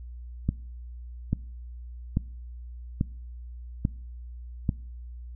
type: click train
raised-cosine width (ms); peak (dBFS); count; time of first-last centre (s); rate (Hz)
5; -11; 6; 0.49-4.692; 1.19
effects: noise-tail reverb RT60 0.6 s tail -24 dB re dry + added 60 Hz sine -38 dBFS peak until 5.35 s